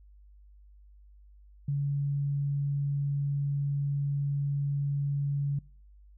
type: tone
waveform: sine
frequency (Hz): 141.7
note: C#3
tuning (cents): +38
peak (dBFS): -26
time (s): 1.68-5.59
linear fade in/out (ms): 5
effects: noise-tail reverb RT60 0.5 s tail -24 dB re dry + added 50 Hz sine -52 dBFS peak until 6.17 s